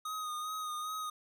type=tone with vibrato; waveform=square; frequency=1244.5 Hz; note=D#6; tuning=in tune; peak=-37 dBFS; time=0.05-1.1 s; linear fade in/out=5 ms; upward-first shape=sine; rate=2.5 Hz; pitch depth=31 cents each way; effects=none